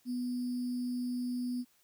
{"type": "tone with sample-and-hold", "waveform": "sine", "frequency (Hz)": 246.9, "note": "B3", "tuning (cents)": 0, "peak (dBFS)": -32, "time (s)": [0.05, 1.65], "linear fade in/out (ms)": 50, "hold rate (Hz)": 4900, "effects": ["white hiss -69 dBFS RMS until 1.83 s"]}